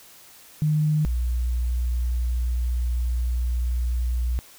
sine tone pair in turn, 152.6 / 60.56 Hz, D#3 / B1, -33 / -33 cents, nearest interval octave + major third, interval 1600 cents, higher first, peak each -18 / -21 dBFS, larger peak first, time 0.62-1.05 / 1.05-4.39 s, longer second, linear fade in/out 0 ms, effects white hiss -49 dBFS RMS until 4.58 s

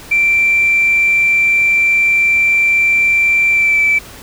sine tone with pitch glide, 2349 to 2318 Hz, D7 to D7, 0 to -23 cents, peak -8 dBFS, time 0.11-3.99 s, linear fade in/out 10 ms, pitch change -23 cents, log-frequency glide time 3.5-3.81 s, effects tanh soft clip ceiling -4 dBFS + pink hiss -35 dBFS RMS until 4.22 s

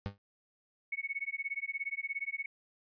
30% pulse tone with exponential decay, 100.2 Hz, G2, 38 cents sharp, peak -28 dBFS, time 0.06-0.18 s, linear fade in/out 0 ms, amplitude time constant 24 ms
sine tone with tremolo, 2214 Hz, C#7, 3 cents flat, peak -31 dBFS, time 0.92-2.46 s, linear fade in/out 5 ms, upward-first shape sine, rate 17 Hz, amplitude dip 100%
effects resampled to 11025 Hz

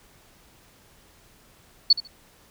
sine tone with echo, 4435 Hz, C#8, in tune, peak -11 dBFS, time 1.9-1.93 s, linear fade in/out 5 ms, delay 73 ms, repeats 2, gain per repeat -15 dB, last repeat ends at 2.076 s, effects pink hiss -56 dBFS RMS until 2.5 s

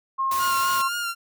sine tone, 1071 Hz, C6, 40 cents sharp, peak -21 dBFS, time 0.18-0.89 s, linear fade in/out 20 ms
white noise, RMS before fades -32 dBFS, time 0.31-0.82 s, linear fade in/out 5 ms
sawtooth tone with vibrato, 1400 Hz, F6, 4 cents sharp, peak -22 dBFS, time 0.38-1.15 s, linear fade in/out 50 ms, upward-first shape sine, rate 3.8 Hz, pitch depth 30 cents each way
effects none

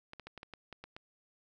clicks, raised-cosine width 0.3 ms, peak -30 dBFS, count 9, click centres 0.134 / 0.197 / 0.27 / 0.377 / 0.431 / 0.537 / 0.727 / 0.84 / 0.965 s, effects none

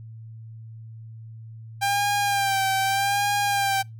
sawtooth tone with vibrato, 794 Hz, G5, 22 cents sharp, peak -17 dBFS, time 1.81-3.83 s, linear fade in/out 20 ms, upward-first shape sine, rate 0.82 Hz, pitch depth 44 cents each way, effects noise-tail reverb RT60 0.2 s tail -26 dB re dry + added 112 Hz sine -38 dBFS peak until 3.99 s

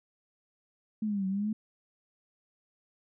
sine linear two-way sweep, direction down then up, 219.8 to 187.8 to 219.8 Hz, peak -28 dBFS, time 1.02-1.53 s, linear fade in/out 5 ms, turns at 1.27 s, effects none

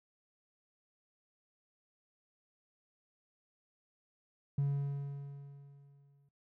triangle tone with exponential decay, 140.8 Hz, C#3, 27 cents sharp, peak -24 dBFS, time 4.58-6.29 s, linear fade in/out 5 ms, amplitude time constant 370 ms, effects noise-tail reverb RT60 0.1 s tail -17 dB re dry + tanh soft clip ceiling -25 dBFS

